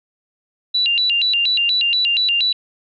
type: tone with vibrato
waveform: sine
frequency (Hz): 3322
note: G#7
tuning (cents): 0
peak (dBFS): -14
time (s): 0.74-2.53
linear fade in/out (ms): 10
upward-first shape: square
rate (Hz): 4.2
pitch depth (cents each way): 300
effects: none